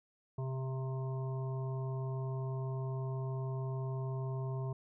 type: harmonic tone with a mistuned harmonic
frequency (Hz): 132.3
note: C3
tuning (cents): +20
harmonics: 1 / 3 / 5 / 7 / 8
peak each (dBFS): -35 / -45 / -49 / -52 / -53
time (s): 0.38-4.73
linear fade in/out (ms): 5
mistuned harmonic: 1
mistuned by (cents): -28
effects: none